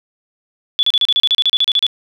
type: tone bursts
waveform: sine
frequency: 3441 Hz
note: A7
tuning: 39 cents flat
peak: -10 dBFS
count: 15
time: 0.79-1.866 s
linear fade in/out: 0 ms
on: 40 ms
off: 34 ms
effects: none